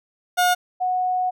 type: tone pair in turn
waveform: 30% pulse / sine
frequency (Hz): 719 / 734.5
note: F#5 / F#5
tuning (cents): -50 / -13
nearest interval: unison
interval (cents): 37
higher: second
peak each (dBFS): -13 / -19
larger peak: first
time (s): 0.37-0.55 / 0.8-1.31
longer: second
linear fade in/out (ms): 20
effects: none